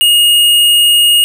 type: tone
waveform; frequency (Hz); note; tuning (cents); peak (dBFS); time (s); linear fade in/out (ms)
square; 2862; F7; +42; -6; 0.01-1.24; 0
effects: none